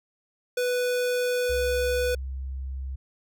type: tone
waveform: square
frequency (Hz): 494.5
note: B4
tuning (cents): +2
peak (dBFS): -24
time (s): 0.57-2.15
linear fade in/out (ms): 5
type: tone with pitch glide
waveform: sine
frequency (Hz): 65.3 to 66.21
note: C2 to C2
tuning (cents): -3 to +21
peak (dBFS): -30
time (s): 1.49-2.96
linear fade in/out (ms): 10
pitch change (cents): +24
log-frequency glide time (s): 1.8-2.4
effects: none